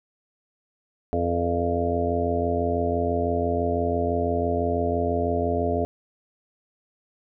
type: harmonic tone with a mistuned harmonic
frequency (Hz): 86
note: F2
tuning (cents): -26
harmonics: 1 / 2 / 3 / 4 / 5 / 6 / 7 / 8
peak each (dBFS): -28 / -37 / -29 / -34 / -27 / -38 / -29 / -28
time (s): 1.13-5.85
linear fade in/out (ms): 0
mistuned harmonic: 6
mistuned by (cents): -77
effects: none